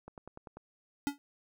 click train, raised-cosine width 1 ms, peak -32 dBFS, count 6, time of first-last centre 0.08-0.57 s, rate 10.2 Hz
square tone with exponential decay, 284.1 Hz, C#4, 43 cents sharp, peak -26 dBFS, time 1.07-1.18 s, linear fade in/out 0 ms, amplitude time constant 23 ms
effects none

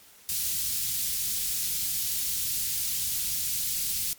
white band-stop noise, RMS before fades -29 dBFS, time 0.29-4.13 s, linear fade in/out 0 ms, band 130 to 3900 Hz, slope 12 dB/octave, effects white hiss -54 dBFS RMS until 4.18 s + MP3 96 kbps

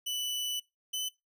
sawtooth tone pair in turn, 2978 / 3018 Hz, F#7 / F#7, +11 / +34 cents, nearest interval unison, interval 23 cents, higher second, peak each -29 / -28 dBFS, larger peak second, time 0.06-0.6 / 0.93-1.09 s, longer first, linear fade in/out 10 ms, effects noise-tail reverb RT60 0.2 s tail -20 dB re dry

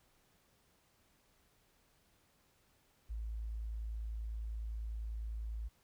sine tone, 55 Hz, A1, in tune, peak -38 dBFS, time 3.09-5.69 s, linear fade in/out 20 ms, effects pink hiss -72 dBFS RMS until 5.83 s

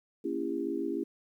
sine chord, A# diminished seventh, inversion none, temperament just, 233.1 / 279.7 / 335.6 / 402.8 Hz, A#3 / C#4 / E4 / G4, 0 / +16 / +31 / +47 cents, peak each -40 / -35 / -34 / -36 dBFS, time 0.24-1.04 s, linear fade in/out 10 ms, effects 11-bit

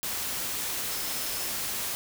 sine tone in noise, 5220 Hz, E8, 18 cents flat, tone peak -41 dBFS, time 0.91-1.48 s, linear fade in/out 0 ms, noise white, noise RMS -32 dBFS, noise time 0.03-1.95 s, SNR -12 dB, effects none

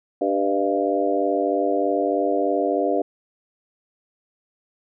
harmonic tone with a mistuned harmonic, 98.4 Hz, G2, 7 cents sharp, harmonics 3 / 4 / 5 / 6 / 7, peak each -25 / -25 / -25 / -25 / -25 dBFS, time 0.21-3.02 s, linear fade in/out 5 ms, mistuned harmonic 6, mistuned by +44 cents, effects none

